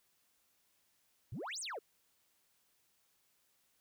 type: exponential two-way sweep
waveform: sine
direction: up then down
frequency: 92.5 to 9680 to 380 Hz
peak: -38 dBFS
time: 1.32-1.79 s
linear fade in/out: 5 ms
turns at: 1.6 s
effects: tanh soft clip ceiling -38 dBFS + white hiss -75 dBFS RMS until 3.8 s